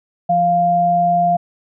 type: tone pair together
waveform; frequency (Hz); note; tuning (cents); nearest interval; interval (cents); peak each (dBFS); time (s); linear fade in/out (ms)
sine; 172.7 / 698; F3 / F5; -19 / -1; 2 octaves; 2418; -22 / -12; 0.29-1.37; 10
effects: none